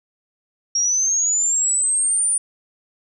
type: linear sweep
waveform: sine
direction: up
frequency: 5580 to 9397 Hz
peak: -16 dBFS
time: 0.75-2.38 s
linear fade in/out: 5 ms
effects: none